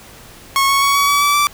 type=tone with pitch steps; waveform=sawtooth; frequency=1095 / 1106.4 / 1118 / 1129.7 / 1141.5 / 1153.4 / 1165.5 Hz; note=C#6 / C#6 / C#6 / C#6 / D6 / D6 / D6; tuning=-22 / -4 / +14 / +32 / -50 / -32 / -14 cents; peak=-8 dBFS; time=0.56-1.47 s; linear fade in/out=0 ms; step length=130 ms; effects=pink hiss -40 dBFS RMS until 1.53 s